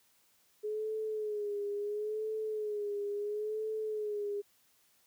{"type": "tone with vibrato", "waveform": "sine", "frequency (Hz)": 421.3, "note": "G#4", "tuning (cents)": 25, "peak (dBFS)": -33, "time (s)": [0.63, 4.42], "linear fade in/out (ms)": 20, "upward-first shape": "sine", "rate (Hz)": 0.73, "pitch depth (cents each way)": 59, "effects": ["white hiss -69 dBFS RMS until 5.06 s", "high-pass 60 Hz 12 dB/octave"]}